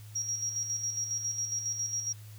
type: tone with tremolo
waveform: sine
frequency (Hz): 5660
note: F8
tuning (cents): +22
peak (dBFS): -29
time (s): 0.15-2.13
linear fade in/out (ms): 10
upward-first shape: square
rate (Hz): 7.3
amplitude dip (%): 50
effects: added 106 Hz sine -45 dBFS peak until 2.38 s + white hiss -57 dBFS RMS until 2.38 s